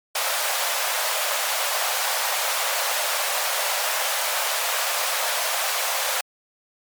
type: high-pass noise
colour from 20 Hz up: pink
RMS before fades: -24 dBFS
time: 0.15-6.21 s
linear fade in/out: 5 ms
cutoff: 550 Hz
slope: 48 dB/octave
effects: MP3 96 kbps